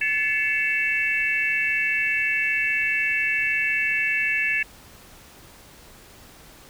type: tone cluster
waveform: sine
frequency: 1730 / 2089 / 2234 / 2664 Hz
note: A6 / C7 / C#7 / E7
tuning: -30 / -3 / +13 / +18 cents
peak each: -25 / -33 / -26 / -24 dBFS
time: 0.01-4.63 s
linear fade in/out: 5 ms
effects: pink hiss -48 dBFS RMS until 6.69 s